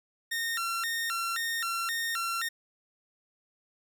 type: tone with vibrato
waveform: sawtooth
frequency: 1583 Hz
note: G6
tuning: 17 cents sharp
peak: -26 dBFS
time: 0.31-2.49 s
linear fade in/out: 10 ms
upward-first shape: square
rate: 1.9 Hz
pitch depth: 260 cents each way
effects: none